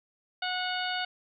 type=harmonic tone with a mistuned harmonic; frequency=732 Hz; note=F#5; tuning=19 cents flat; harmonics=1 / 2 / 3 / 4 / 5 / 6; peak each=-34 / -34 / -40 / -36 / -39 / -41 dBFS; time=0.42-1.05 s; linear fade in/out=5 ms; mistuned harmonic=6; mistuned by=+17 cents; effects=none